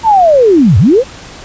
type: linear two-way sweep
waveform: sine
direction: down then up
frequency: 928 to 82.41 to 560 Hz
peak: -3 dBFS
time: 0.03-1.04 s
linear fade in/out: 50 ms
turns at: 0.78 s
effects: pink hiss -31 dBFS RMS until 1.44 s + resampled to 16000 Hz